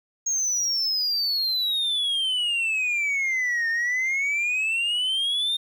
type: exponential two-way sweep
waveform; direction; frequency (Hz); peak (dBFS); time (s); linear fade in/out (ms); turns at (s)
sine; down then up; 6570 to 1816 to 3671; -19; 0.26-5.57; 10; 3.69
effects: tanh soft clip ceiling -21 dBFS + 9-bit